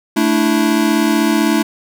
square chord, A suspended fourth, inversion none, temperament equal, 220 / 293.7 / 329.6 Hz, A3 / D4 / E4, 0 / 0 / 0 cents, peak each -17 dBFS, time 0.16-1.63 s, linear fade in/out 10 ms, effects none

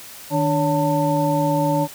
sine tone cluster, 154.7 / 292.5 / 565 / 894 Hz, D#3 / D4 / C#5 / A5, -10 / -7 / +33 / +27 cents, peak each -22 dBFS, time 0.3-1.88 s, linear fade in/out 50 ms, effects white hiss -39 dBFS RMS until 1.94 s

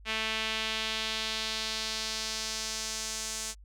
sawtooth tone with band-pass filter sweep, 220 Hz, A3, in tune, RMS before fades -34 dBFS, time 0.05-3.55 s, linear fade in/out 50 ms, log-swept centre 2700 to 7200 Hz, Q 1.8, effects added 50 Hz sine -49 dBFS peak until 3.64 s

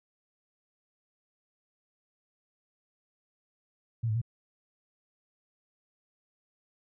sine tone with pitch steps, 115.2 / 108 / 117.5 Hz, A#2 / A2 / A#2, -20 / -32 / +14 cents, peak -26 dBFS, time 4.03-4.216 s, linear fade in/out 10 ms, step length 62 ms, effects none

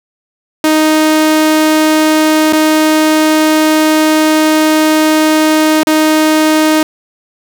sawtooth tone with dropouts, 311.1 Hz, D#4, in tune, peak -3 dBFS, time 0.64-6.83 s, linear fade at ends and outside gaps 2 ms, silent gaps 2.526-2.531 / 5.833-5.87 s, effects none

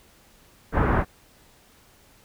pink low-pass noise, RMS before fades -21 dBFS, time 0.72-1.05 s, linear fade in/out 50 ms, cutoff 1600 Hz, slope 24 dB/octave, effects pink hiss -56 dBFS RMS until 2.24 s

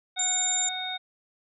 harmonic tone, 740 Hz, F#5, in tune, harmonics 1 / 2 / 3 / 5, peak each -36 / -40 / -39 / -32 dBFS, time 0.16-0.98 s, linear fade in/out 20 ms
sine tone, 7210 Hz, A8, 41 cents sharp, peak -24 dBFS, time 0.19-0.69 s, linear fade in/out 5 ms
effects none

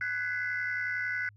sine tone cluster, 1489 / 1666 / 2010 / 2081 Hz, F#6 / G#6 / B6 / C7, +11 / +5 / +30 / -10 cents, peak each -31 / -39 / -35 / -39 dBFS, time 0.01-1.29 s, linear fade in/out 2 ms, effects tanh soft clip ceiling -23 dBFS + added 103 Hz sine -54 dBFS peak until 1.36 s

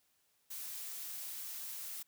blue noise, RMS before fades -44 dBFS, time 0.5-2.03 s, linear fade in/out 10 ms, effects white hiss -75 dBFS RMS until 2.07 s

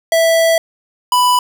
square tone pair in turn, 658 / 991.3 Hz, E5 / B5, -3 / +6 cents, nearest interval perfect fifth, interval 709 cents, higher second, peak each -10 dBFS, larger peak neither, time 0.12-0.58 / 1.12-1.39 s, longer first, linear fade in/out 2 ms, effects none

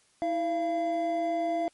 triangle tone pair together, 324.5 / 683 Hz, E4 / F5, -27 / -39 cents, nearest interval octave + minor second, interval 1288 cents, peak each -30 / -25 dBFS, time 0.22-1.68 s, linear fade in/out 0 ms, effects white hiss -65 dBFS RMS until 1.73 s + MP3 48 kbps

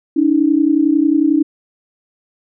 sine tone pair together, 286.4 / 317.5 Hz, D4 / D#4, -43 / +35 cents, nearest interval major second, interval 178 cents, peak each -13 dBFS, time 0.16-1.43 s, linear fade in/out 10 ms, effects none

